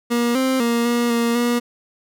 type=tone with pitch steps; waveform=30% pulse; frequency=237.8 / 262 / 234.7 / 238.4 / 234.1 / 239.9 Hz; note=A#3 / C4 / A#3 / A#3 / A#3 / A#3; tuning=+35 / +2 / +12 / +39 / +8 / +50 cents; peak=-14 dBFS; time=0.1-1.6 s; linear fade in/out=20 ms; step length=250 ms; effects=none